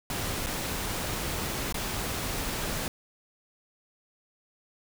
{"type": "noise with dropouts", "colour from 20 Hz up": "pink", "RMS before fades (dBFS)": -32, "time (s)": [0.1, 2.88], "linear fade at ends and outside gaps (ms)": 1, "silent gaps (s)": [[0.462, 0.468], [1.725, 1.743]], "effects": []}